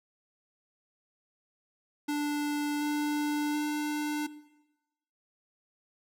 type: tone with pitch steps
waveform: square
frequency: 293.7 / 296.1 / 298.5 Hz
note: D4 / D4 / D4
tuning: 0 / +14 / +28 cents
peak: -29 dBFS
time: 2.08-4.27 s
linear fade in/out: 10 ms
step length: 730 ms
effects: noise-tail reverb RT60 1.0 s tail -18 dB re dry